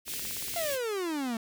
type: band-stop noise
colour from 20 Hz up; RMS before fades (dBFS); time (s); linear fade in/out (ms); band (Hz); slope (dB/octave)
white; -36; 0.05-0.79; 50; 440 to 2000; 24
type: click train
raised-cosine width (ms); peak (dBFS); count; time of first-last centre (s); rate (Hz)
0.3; -27; 9; 0.08-0.54; 17.4
type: exponential sweep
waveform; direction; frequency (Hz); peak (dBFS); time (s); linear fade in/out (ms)
45% pulse; down; 698.5 to 220.6; -30; 0.56-1.37; 2
effects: none